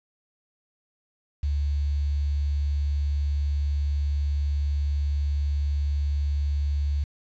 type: tone with quantisation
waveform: sine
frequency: 72 Hz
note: D2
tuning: 34 cents flat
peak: -22 dBFS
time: 1.43-7.04 s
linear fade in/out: 5 ms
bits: 8
effects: resampled to 16000 Hz

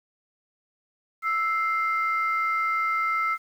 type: tone pair together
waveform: sine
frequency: 1318.5 / 2093 Hz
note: E6 / C7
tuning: 0 / 0 cents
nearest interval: minor sixth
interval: 800 cents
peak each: -23 / -27 dBFS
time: 1.22-3.38 s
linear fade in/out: 50 ms
effects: tanh soft clip ceiling -15 dBFS + 9-bit

